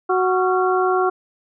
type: harmonic tone with a mistuned harmonic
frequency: 370 Hz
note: F#4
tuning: in tune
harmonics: 1 / 2 / 3 / 4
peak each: -18 / -21 / -23 / -24 dBFS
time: 0.09-1.1 s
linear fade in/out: 10 ms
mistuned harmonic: 4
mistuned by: -130 cents
effects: none